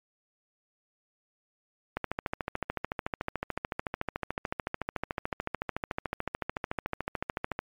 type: click train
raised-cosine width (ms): 0.5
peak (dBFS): -15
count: 78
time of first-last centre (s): 1.97-7.59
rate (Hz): 13.7
effects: MP3 96 kbps

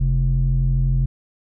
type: tone with low-pass filter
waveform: square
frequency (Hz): 43.79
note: F1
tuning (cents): +5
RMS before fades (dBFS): -18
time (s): 0-1.06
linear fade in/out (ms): 10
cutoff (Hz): 140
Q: 3.2
effects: none

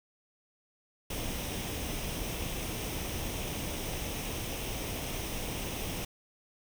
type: noise with comb filter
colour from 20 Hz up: pink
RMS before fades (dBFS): -36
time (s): 1.1-6.05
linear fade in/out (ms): 5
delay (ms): 0.34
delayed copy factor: +0.5
effects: none

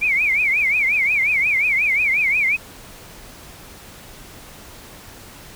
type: tone with vibrato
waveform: sine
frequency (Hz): 2285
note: D7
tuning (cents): -48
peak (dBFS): -15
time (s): 0.01-2.57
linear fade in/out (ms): 20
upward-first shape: triangle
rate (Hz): 5.6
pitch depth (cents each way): 200
effects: pink hiss -41 dBFS RMS until 5.55 s

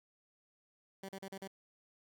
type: tone bursts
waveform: 15% pulse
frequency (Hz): 193.4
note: G3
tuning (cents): -23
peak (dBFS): -37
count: 5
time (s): 1.03-1.476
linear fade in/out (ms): 5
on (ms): 58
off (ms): 39
effects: none

